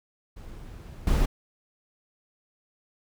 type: noise with level steps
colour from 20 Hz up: brown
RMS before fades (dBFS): -42 / -22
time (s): 0.36-1.26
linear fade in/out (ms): 10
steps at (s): 1.07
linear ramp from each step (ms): 2
effects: none